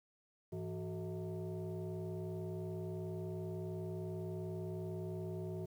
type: tone with frequency modulation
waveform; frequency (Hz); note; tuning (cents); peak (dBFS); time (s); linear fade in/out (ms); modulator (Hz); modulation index
sine; 102.6; G#2; -21; -39; 0.52-5.66; 10; 268; 1.5
effects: 11-bit